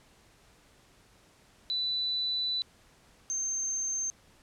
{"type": "tone pair in turn", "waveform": "sine", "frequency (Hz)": [3980, 6318], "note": ["B7", "G8"], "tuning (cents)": [13, 13], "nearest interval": "minor sixth", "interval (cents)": 800, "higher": "second", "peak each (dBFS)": [-28, -29], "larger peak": "first", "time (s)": [[1.7, 2.62], [3.3, 4.1]], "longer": "first", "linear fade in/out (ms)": 0, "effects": ["pink hiss -61 dBFS RMS until 4.42 s", "low-pass 10000 Hz 12 dB/octave"]}